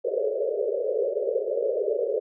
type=band-pass noise; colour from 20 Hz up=pink; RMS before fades=-26 dBFS; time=0.04-2.2 s; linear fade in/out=20 ms; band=400 to 590 Hz; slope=96 dB/octave; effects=none